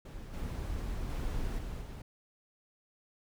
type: noise with level steps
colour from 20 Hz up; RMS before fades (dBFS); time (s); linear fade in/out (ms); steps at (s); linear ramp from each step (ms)
brown; -43 / -37 / -35 / -39 / -42; 0.05-2.02; 5; 0.33 / 1.09 / 1.58 / 1.81; 10
effects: none